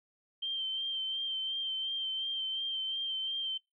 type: tone with vibrato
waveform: sine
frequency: 3136 Hz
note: G7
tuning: in tune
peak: -32 dBFS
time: 0.42-3.58 s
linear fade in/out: 10 ms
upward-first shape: sine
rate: 2.8 Hz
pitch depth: 26 cents each way
effects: noise-tail reverb RT60 0.2 s tail -25 dB re dry